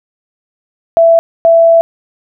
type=tone bursts at uneven times; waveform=sine; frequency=665 Hz; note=E5; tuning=15 cents sharp; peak=-3 dBFS; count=2; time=0.97-1.19 / 1.45-1.81 s; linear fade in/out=0 ms; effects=none